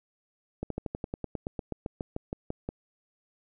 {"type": "slowing click train", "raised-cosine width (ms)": 2, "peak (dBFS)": -19, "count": 18, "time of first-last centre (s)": [0.63, 2.69], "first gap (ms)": 73, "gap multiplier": 1.06, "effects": []}